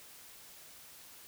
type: silence
effects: white hiss -54 dBFS RMS until 1.27 s